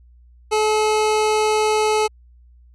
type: tone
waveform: 25% pulse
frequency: 429.7 Hz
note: A4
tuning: 41 cents flat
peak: -12 dBFS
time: 0.51-2.08 s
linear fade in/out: 20 ms
effects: added 60 Hz sine -46 dBFS peak until 2.74 s + resampled to 24000 Hz